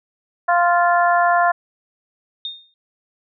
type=harmonic tone; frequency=348.5 Hz; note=F4; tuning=4 cents flat; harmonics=2 / 3 / 4 / 5; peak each=-15 / -19 / -21 / -23 dBFS; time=0.48-1.52 s; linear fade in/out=10 ms
type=tone with exponential decay; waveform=sine; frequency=3665 Hz; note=A#7; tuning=30 cents flat; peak=-22 dBFS; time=2.45-2.74 s; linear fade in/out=1 ms; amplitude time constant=61 ms
effects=none